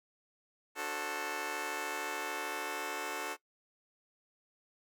10% pulse chord, D dominant seventh, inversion none, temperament just, 293.7 / 367.1 / 440.5 / 528.6 Hz, D4 / F#4 / A4 / C5, 0 / -14 / +2 / +18 cents, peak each -36 / -34 / -32 / -37 dBFS, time 0.75-3.37 s, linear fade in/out 50 ms, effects noise-tail reverb RT60 0.1 s tail -19 dB re dry

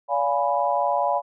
sine chord, D diminished seventh, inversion none, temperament equal with one note detuned, 574.2 / 698.5 / 830.6 / 987.8 Hz, D5 / F5 / Ab5 / Cb6, -39 / 0 / 0 / 0 cents, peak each -25 dBFS, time 0.08-1.22 s, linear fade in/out 50 ms, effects none

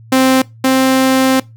sawtooth tone pair in turn, 261.6 / 262.7 Hz, C4 / C4, 0 / +7 cents, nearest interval unison, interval 7 cents, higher second, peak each -4 / -5 dBFS, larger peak first, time 0.12-0.42 / 0.64-1.4 s, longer second, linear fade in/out 5 ms, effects noise-tail reverb RT60 0.2 s tail -21 dB re dry + added 113 Hz sine -36 dBFS peak until 1.56 s

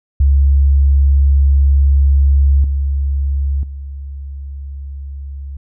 sine tone with level steps, 69.3 Hz, C#2, in tune, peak -7 / -13 / -24 dBFS, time 0.2-5.57 s, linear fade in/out 5 ms, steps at 2.64 / 3.63 s, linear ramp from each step 2 ms, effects none

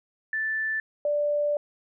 sine tone pair in turn, 1760 / 587.3 Hz, A6 / D5, 0 / 0 cents, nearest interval octave + perfect fifth, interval 1900 cents, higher first, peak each -25 / -22 dBFS, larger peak second, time 0.33-0.8 / 1.05-1.57 s, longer second, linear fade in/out 2 ms, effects none

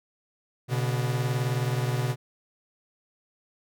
45% pulse beating tone pair, 123.47 / 142.47 Hz, B2 / C#3, 0 / +48 cents, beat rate 19 Hz, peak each -26 / -30 dBFS, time 0.68-2.16 s, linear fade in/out 50 ms, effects none

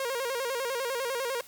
sawtooth tone with vibrato, 505 Hz, B4, 39 cents sharp, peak -25 dBFS, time 0-1.41 s, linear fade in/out 2 ms, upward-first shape square, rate 10 Hz, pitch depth 110 cents each way, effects white hiss -51 dBFS RMS until 1.47 s + MP3 96 kbps

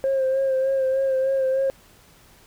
sine tone with vibrato, 532 Hz, C5, 29 cents sharp, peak -17 dBFS, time 0.04-1.7 s, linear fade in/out 0 ms, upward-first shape sine, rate 3.3 Hz, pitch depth 30 cents each way, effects tanh soft clip ceiling -16 dBFS + pink hiss -53 dBFS RMS until 2.46 s

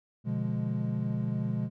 triangle chord, B diminished seventh, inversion none, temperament equal with one note detuned, 123.83 / 146.83 / 174.61 / 207.7 Hz, B2 / D3 / F3 / Ab3, +5 / 0 / 0 / 0 cents, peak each -30 / -34 / -34 / -31 dBFS, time 0.24-1.7 s, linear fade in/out 50 ms, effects none

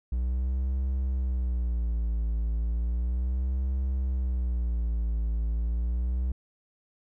triangle tone with vibrato, 60.4 Hz, B1, 38 cents flat, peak -23 dBFS, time 0.12-6.32 s, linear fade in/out 5 ms, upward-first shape sine, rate 0.34 Hz, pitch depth 140 cents each way, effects none

